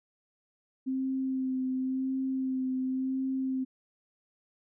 sine tone with vibrato, 261.6 Hz, C4, in tune, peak -28 dBFS, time 0.86-3.65 s, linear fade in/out 20 ms, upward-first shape sine, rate 0.93 Hz, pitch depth 19 cents each way, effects none

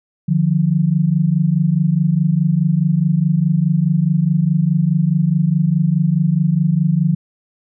sine tone pair together, 151.1 / 175.88 Hz, D3 / F3, +50 / +13 cents, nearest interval minor third, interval 263 cents, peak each -15 dBFS, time 0.28-7.15 s, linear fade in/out 10 ms, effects none

